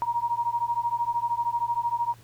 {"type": "beating tone pair", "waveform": "sine", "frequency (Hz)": [939, 952], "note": ["A#5", "A#5"], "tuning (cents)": [12, 36], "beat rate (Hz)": 13, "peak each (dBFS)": -27, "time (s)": [0.02, 2.14], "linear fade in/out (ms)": 0, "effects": ["added 116 Hz sine -50 dBFS peak until 2.23 s", "pink hiss -56 dBFS RMS until 2.23 s"]}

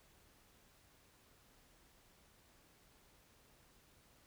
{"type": "silence", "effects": ["pink hiss -68 dBFS RMS until 4.26 s"]}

